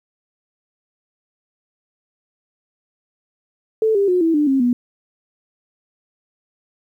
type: tone with pitch steps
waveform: sine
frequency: 440 / 398.8 / 361.5 / 327.7 / 297.1 / 269.3 / 244.1 Hz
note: A4 / G4 / F#4 / E4 / D4 / C#4 / B3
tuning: 0 / +30 / -40 / -10 / +20 / -50 / -20 cents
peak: -13 dBFS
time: 3.82-4.73 s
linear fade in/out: 2 ms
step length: 130 ms
effects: 9-bit